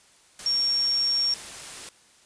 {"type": "tone in noise", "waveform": "sine", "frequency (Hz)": 5530, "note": "F8", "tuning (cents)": -18, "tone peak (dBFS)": -21, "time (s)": [0.46, 1.34], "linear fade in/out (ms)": 2, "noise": "white", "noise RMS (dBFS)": -39, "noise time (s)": [0.39, 1.89], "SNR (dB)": 15, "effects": ["white hiss -57 dBFS RMS until 2.25 s", "resampled to 22050 Hz"]}